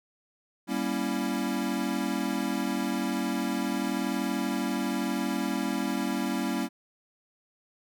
square chord, G diminished seventh, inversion none, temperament equal with one note detuned, 196 / 236.9 / 277.2 / 329.6 Hz, G3 / Bb3 / Db4 / Fb4, 0 / +28 / 0 / 0 cents, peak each -34 / -33 / -33 / -35 dBFS, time 0.67-6.69 s, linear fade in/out 50 ms, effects none

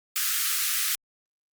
white high-pass noise, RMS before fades -26 dBFS, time 0.16-0.95 s, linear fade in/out 0 ms, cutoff 1200 Hz, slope 96 dB/octave, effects Opus 48 kbps

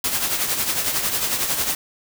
white noise with tremolo, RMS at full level -20 dBFS, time 0.04-1.75 s, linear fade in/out 2 ms, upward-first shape triangle, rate 11 Hz, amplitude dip 60%, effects none

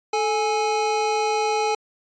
square tone pair together, 436.4 / 832.9 Hz, A4 / G#5, -14 / +5 cents, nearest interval major seventh, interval 1119 cents, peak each -24 / -23 dBFS, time 0.13-1.75 s, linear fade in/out 5 ms, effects resampled to 16000 Hz

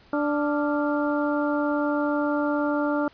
harmonic tone with a mistuned harmonic, 293.7 Hz, D4, in tune, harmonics 1 / 2 / 3 / 4 / 5, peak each -24 / -27 / -32 / -34 / -32 dBFS, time 0.13-3.08 s, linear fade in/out 2 ms, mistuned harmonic 5, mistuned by -91 cents, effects pink hiss -55 dBFS RMS until 3.13 s + resampled to 11025 Hz

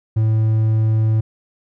triangle tone, 110 Hz, A2, in tune, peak -11 dBFS, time 0.16-1.21 s, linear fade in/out 10 ms, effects none

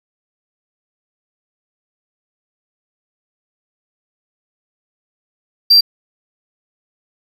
triangle tone, 4711 Hz, D8, 5 cents sharp, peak -4 dBFS, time 5.7-5.81 s, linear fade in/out 10 ms, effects none

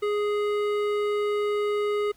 sine tone with hard clipping, 415.3 Hz, G#4, in tune, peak -25 dBFS, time 0.02-2.12 s, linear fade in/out 10 ms, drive 13 dB, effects pink hiss -59 dBFS RMS until 2.16 s

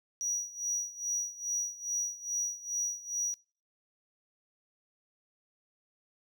triangle tone with tremolo, 5800 Hz, F#8, 35 cents flat, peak -27 dBFS, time 0.21-3.34 s, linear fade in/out 0 ms, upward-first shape sine, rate 2.4 Hz, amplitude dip 85%, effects noise-tail reverb RT60 0.4 s tail -25 dB re dry

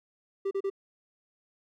triangle tone bursts, 392 Hz, G4, in tune, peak -25 dBFS, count 3, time 0.45-0.701 s, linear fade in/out 10 ms, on 61 ms, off 34 ms, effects none

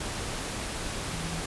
sine tone in noise, 165.1 Hz, E3, 3 cents sharp, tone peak -36 dBFS, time 1.12-1.41 s, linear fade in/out 5 ms, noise pink, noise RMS -34 dBFS, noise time 0-1.46 s, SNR -5 dB, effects resampled to 24000 Hz

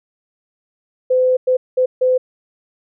sine tone bursts at uneven times, 510 Hz, C5, 44 cents flat, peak -11 dBFS, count 4, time 1.1-1.37 / 1.47-1.57 / 1.77-1.86 / 2.01-2.18 s, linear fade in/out 10 ms, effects none

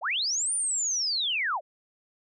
sine linear two-way sweep, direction up then down, 521 to 9397 to 521 Hz, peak -25 dBFS, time 0.01-1.61 s, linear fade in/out 50 ms, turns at 0.54 s, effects none

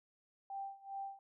sine tone with tremolo, 786 Hz, G5, 4 cents sharp, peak -39 dBFS, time 0.5-1.19 s, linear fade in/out 2 ms, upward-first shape sine, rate 2.5 Hz, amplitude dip 90%, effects none

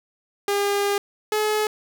sawtooth tone pair in turn, 404 / 426.4 Hz, G#4 / G#4, -48 / +46 cents, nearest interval minor second, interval 94 cents, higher second, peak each -16 dBFS, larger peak neither, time 0.48-0.98 / 1.32-1.67 s, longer first, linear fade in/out 2 ms, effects none

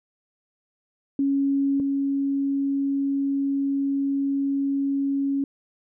sine tone pair in turn, 276.9 / 276.9 Hz, C#4 / C#4, -2 / -2 cents, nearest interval unison, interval 0 cents, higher neither, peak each -19 / -21 dBFS, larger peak first, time 1.19-1.8 / 1.8-5.44 s, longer second, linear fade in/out 2 ms, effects none

